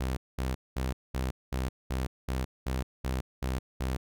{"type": "tone bursts", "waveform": "sawtooth", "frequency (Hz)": 64.7, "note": "C2", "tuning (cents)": -19, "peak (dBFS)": -25, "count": 11, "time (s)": [0, 3.97], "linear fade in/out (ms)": 10, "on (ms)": 170, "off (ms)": 210, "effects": []}